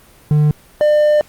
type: tone pair in turn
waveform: triangle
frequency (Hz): 150 / 600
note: D3 / D5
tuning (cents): +37 / +37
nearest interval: 2 octaves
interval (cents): 2400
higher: second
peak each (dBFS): -7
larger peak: neither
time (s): 0.31-0.51 / 0.81-1.21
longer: second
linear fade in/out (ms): 0
effects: pink hiss -46 dBFS RMS until 1.28 s + Opus 32 kbps